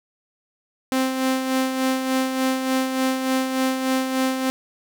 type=tone with tremolo; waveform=sawtooth; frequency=261.6 Hz; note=C4; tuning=in tune; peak=-14 dBFS; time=0.92-4.5 s; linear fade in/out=0 ms; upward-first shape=sine; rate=3.4 Hz; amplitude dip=50%; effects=none

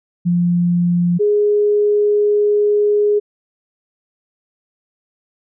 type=tone pair in turn; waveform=sine; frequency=174.61 / 415.3 Hz; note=F3 / G#4; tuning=0 / 0 cents; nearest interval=octave + minor third; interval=1500 cents; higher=second; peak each=-12 / -11 dBFS; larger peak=second; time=0.25-1.19 / 1.19-3.2 s; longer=second; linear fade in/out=20 ms; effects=none

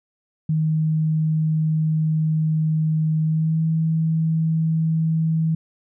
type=tone with pitch glide; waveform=sine; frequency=157 to 160.76 Hz; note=D#3 to E3; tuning=+16 to -43 cents; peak=-17 dBFS; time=0.49-5.55 s; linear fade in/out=5 ms; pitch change=+41 cents; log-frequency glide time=3.23-3.62 s; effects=none

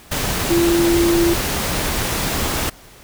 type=tone in noise; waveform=sine; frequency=340.7 Hz; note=F4; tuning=43 cents flat; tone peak=-13 dBFS; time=0.5-1.34 s; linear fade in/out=10 ms; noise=pink; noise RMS=-21 dBFS; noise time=0.11-2.7 s; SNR=+5 dB; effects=pink hiss -44 dBFS RMS until 3.03 s

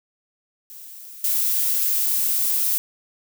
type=noise with level steps; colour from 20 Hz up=violet; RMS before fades=-40 / -21 dBFS; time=0.7-2.78 s; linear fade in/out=0 ms; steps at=1.24 s; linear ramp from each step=2 ms; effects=none

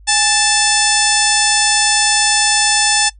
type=harmonic tone with a mistuned harmonic; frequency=880 Hz; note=A5; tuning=in tune; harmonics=1 / 2 / 3 / 4 / 5 / 6 / 7 / 8 / 9 / 10; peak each=-19 / -19 / -22 / -20 / -24 / -18 / -22 / -22 / -24 / -18 dBFS; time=0.07-3.1 s; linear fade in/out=20 ms; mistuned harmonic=1; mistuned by=-99 cents; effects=noise-tail reverb RT60 0.1 s tail -19 dB re dry + added 50 Hz sine -39 dBFS peak until 3.19 s

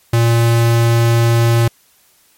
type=tone; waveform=square; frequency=116.54 Hz; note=A#2; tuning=in tune; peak=-10 dBFS; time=0.13-1.68 s; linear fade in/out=5 ms; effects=white hiss -53 dBFS RMS until 2.37 s + MP3 64 kbps

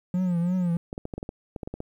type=tone with vibrato; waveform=triangle; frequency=177.2 Hz; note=F3; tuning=25 cents sharp; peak=-20 dBFS; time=0.14-0.77 s; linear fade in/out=2 ms; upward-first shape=triangle; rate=3 Hz; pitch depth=96 cents each way
type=clicks; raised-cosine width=2 ms; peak=-20 dBFS; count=12; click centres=0.929 / 0.979 / 1.054 / 1.138 / 1.18 / 1.229 / 1.291 / 1.562 / 1.632 / 1.675 / 1.74 / 1.804 s
effects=10-bit

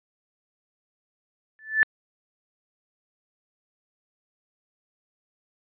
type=tone with exponential growth; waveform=sine; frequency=1752 Hz; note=A6; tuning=8 cents flat; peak=-12 dBFS; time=1.59-1.83 s; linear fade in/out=0 ms; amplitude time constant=51 ms; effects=resampled to 8000 Hz

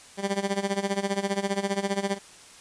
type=tone with tremolo; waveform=15% pulse; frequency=197.9 Hz; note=G3; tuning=17 cents sharp; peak=-16 dBFS; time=0.17-2.19 s; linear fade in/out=50 ms; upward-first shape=sine; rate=15 Hz; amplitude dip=85%; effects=white hiss -49 dBFS RMS until 2.6 s + resampled to 22050 Hz

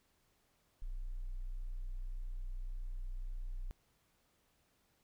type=tone; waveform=sine; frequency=30.87 Hz; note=B0; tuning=in tune; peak=-37 dBFS; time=0.82-3.71 s; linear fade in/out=0 ms; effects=tanh soft clip ceiling -35 dBFS + pink hiss -75 dBFS RMS until 5.03 s

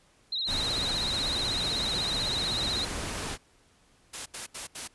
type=tone with vibrato; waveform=sine; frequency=3951 Hz; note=B7; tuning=in tune; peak=-28 dBFS; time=0.32-2.85 s; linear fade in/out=5 ms; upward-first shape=triangle; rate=16 Hz; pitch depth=120 cents each way
type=noise; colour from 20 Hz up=pink; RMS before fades=-34 dBFS; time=0.46-3.38 s; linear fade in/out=50 ms
type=noise bursts; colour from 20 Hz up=white; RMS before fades=-37 dBFS; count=4; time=4.13-4.878 s; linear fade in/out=10 ms; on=130 ms; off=76 ms
effects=pink hiss -63 dBFS RMS until 4.94 s + resampled to 24000 Hz

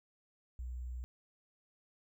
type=tone with sample-and-hold; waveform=sine; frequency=61.74 Hz; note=B1; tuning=in tune; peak=-39 dBFS; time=0.59-1.04 s; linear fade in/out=0 ms; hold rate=7350 Hz; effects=none

